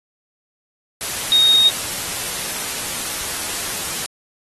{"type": "tone in noise", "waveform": "sine", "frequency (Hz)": 3729, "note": "A#7", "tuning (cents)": 0, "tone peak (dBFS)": -10, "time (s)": [1.32, 1.69], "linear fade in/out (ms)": 0, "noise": "white", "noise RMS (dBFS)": -25, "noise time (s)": [1.01, 4.06], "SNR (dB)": 12, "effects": ["AAC 32 kbps"]}